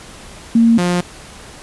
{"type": "tone pair in turn", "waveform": ["sine", "sawtooth"], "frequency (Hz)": [230.2, 177], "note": ["A#3", "F3"], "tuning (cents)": [-22, 23], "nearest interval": "perfect fourth", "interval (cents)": 455, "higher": "first", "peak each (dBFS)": [-7, -10], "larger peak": "first", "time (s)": [[0.55, 0.78], [0.78, 1.01]], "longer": "neither", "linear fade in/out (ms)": 5, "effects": ["pink hiss -37 dBFS RMS until 1.62 s", "resampled to 24000 Hz"]}